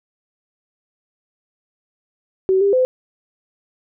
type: tone with pitch steps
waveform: sine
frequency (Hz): 379.2 / 399.1 / 511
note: F#4 / G4 / C5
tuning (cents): +43 / +31 / -41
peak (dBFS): -12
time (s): 2.49-2.85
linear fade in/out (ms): 0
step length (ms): 120
effects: none